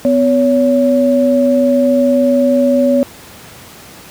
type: tone pair together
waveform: sine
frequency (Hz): 251.7 / 562.9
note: B3 / C#5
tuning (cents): +33 / +26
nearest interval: octave + major second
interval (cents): 1393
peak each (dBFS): -11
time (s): 0.05-3.03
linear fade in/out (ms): 0
effects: pink hiss -36 dBFS RMS until 4.1 s + high-pass 80 Hz 12 dB/octave